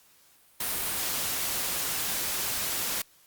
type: noise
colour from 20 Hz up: white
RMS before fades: -30 dBFS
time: 0.6-3.02 s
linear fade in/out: 5 ms
effects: white hiss -60 dBFS RMS until 3.26 s + Opus 48 kbps